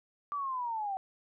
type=linear sweep; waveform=sine; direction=down; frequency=1174.7 to 753 Hz; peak=-32 dBFS; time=0.32-0.97 s; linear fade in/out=0 ms; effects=none